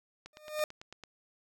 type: click train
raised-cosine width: 0.2 ms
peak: -29 dBFS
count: 8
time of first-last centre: 0.26-1.037 s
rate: 9.01 Hz
type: tone with exponential growth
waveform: 40% pulse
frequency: 608 Hz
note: D#5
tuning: 40 cents flat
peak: -25 dBFS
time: 0.33-0.64 s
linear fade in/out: 1 ms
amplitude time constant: 67 ms
effects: none